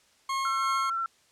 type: tone with tremolo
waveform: 40% pulse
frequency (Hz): 1080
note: C#6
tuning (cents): -45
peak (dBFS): -26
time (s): 0.29-0.9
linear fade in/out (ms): 5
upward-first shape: sine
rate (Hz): 2.9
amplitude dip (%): 30
type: tone with vibrato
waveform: sine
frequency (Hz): 1349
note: E6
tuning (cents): +40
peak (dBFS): -27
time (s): 0.45-1.06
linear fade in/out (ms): 2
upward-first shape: triangle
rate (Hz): 13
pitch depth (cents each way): 15
effects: white hiss -63 dBFS RMS until 1.31 s + low-pass 8000 Hz 12 dB/octave